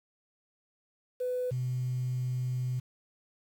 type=tone pair in turn; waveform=sine; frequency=500 / 126.34 Hz; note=B4 / B2; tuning=+21 / +40 cents; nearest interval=2 octaves; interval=2381 cents; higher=first; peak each=-28 dBFS; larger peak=neither; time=1.2-1.51 / 1.51-2.8 s; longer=second; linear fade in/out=10 ms; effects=tanh soft clip ceiling -25 dBFS + 9-bit